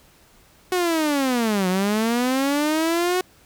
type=linear two-way sweep; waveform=sawtooth; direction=down then up; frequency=370 to 180 to 370 Hz; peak=-15 dBFS; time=0.72-3.21 s; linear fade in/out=2 ms; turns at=1.68 s; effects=pink hiss -54 dBFS RMS until 3.45 s